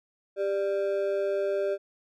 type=ring-modulated tone; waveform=triangle; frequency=493.9 Hz; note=B4; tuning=in tune; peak=-20 dBFS; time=0.36-1.78 s; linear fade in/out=50 ms; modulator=97.5 Hz; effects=none